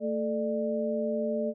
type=tone cluster; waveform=sine; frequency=223.8 / 436 / 597 Hz; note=A3 / A4 / D5; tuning=+30 / -16 / +28 cents; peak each=-31 / -33 / -30 dBFS; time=0-1.54 s; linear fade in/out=50 ms; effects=none